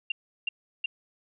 sine tone bursts, 2779 Hz, F7, 9 cents flat, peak -25 dBFS, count 3, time 0.1-0.86 s, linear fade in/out 5 ms, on 20 ms, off 350 ms, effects none

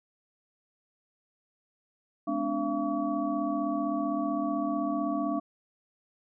sine tone cluster, 212.4 / 256.1 / 291.8 / 679 / 1136 Hz, G#3 / C4 / D4 / F5 / C#6, +39 / -37 / -11 / -49 / +42 cents, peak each -36 / -35 / -30 / -33 / -36 dBFS, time 2.27-5.4 s, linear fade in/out 10 ms, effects none

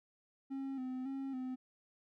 triangle tone with vibrato, 263.4 Hz, C4, 12 cents sharp, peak -36 dBFS, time 0.5-1.56 s, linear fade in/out 20 ms, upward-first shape square, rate 1.8 Hz, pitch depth 46 cents each way, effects none

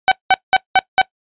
sawtooth tone bursts, 760 Hz, F#5, 46 cents sharp, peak -4 dBFS, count 5, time 0.08-1.015 s, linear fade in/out 0 ms, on 35 ms, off 190 ms, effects noise-tail reverb RT60 0.1 s tail -21 dB re dry + resampled to 8000 Hz

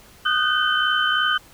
sine tone cluster, 1235 / 1481 / 1544 / 3060 Hz, D#6 / F#6 / G6 / G7, -13 / +1 / -27 / -42 cents, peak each -23 dBFS, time 0.25-1.38 s, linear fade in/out 10 ms, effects pink hiss -49 dBFS RMS until 1.53 s

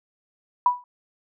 sine tone with exponential decay, 983 Hz, B5, 8 cents flat, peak -11 dBFS, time 0.66-0.84 s, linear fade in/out 2 ms, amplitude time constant 38 ms, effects none

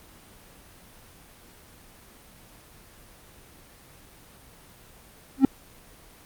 triangle tone with exponential growth, 268.1 Hz, C4, 42 cents sharp, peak -6 dBFS, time 5.37-5.45 s, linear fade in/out 2 ms, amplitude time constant 16 ms, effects pink hiss -51 dBFS RMS until 6.25 s + Opus 24 kbps

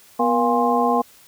sine tone cluster, 246.2 / 476.7 / 702 / 817 / 1055 Hz, B3 / A#4 / F5 / G#5 / C6, -5 / +39 / +9 / -29 / +14 cents, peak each -22 dBFS, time 0.19-1.02 s, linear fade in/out 10 ms, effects white hiss -50 dBFS RMS until 1.27 s

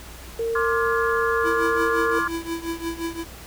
sine tone, 458.4 Hz, A#4, 29 cents flat, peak -22 dBFS, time 0.39-2.19 s, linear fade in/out 5 ms
sine chord, D half-diminished seventh, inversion third, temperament just, 1057.2 / 1174.7 / 1409.6 / 1691.5 Hz, C6 / D6 / F6 / Ab6, +18 / 0 / +16 / +31 cents, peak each -27 dBFS, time 0.55-2.28 s, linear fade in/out 5 ms
square tone with tremolo, 332.7 Hz, E4, 16 cents sharp, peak -24 dBFS, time 1.43-3.25 s, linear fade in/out 50 ms, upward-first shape triangle, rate 5.7 Hz, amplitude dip 90%
effects added 60 Hz sine -42 dBFS peak until 3.46 s + pink hiss -42 dBFS RMS until 3.46 s

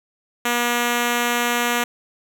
5% pulse tone, 240 Hz, B3, 49 cents flat, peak -7 dBFS, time 0.45-1.84 s, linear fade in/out 5 ms, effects none

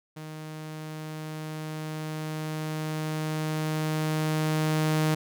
sawtooth tone with level ramp, 155.56 Hz, D#3, in tune, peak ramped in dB -34 to -18 dBFS, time 0.16-5.15 s, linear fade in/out 10 ms, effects none

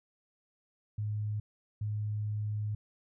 sine tone bursts at uneven times, 105.6 Hz, G#2, 29 cents sharp, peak -31 dBFS, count 2, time 0.98-1.4 / 1.81-2.75 s, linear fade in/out 5 ms, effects none

